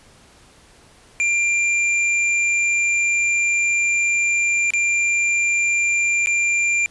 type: tone with dropouts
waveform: square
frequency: 2381 Hz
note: D7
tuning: 23 cents sharp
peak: -17 dBFS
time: 1.2-6.86 s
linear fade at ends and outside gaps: 0 ms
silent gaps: 4.705-4.736 / 6.26-6.271 s
effects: pink hiss -50 dBFS RMS until 6.9 s + resampled to 24000 Hz